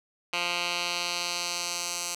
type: tone with band-pass filter sweep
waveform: 10% pulse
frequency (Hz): 174.61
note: F3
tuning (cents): 0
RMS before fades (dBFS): -31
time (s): 0.33-2.15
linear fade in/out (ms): 5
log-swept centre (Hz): 2900 to 7000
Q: 1.4
effects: none